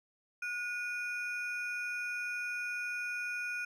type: ring-modulated tone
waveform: triangle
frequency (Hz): 1953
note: B6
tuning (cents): -20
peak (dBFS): -30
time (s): 0.42-3.65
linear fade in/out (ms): 5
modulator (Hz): 504
effects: none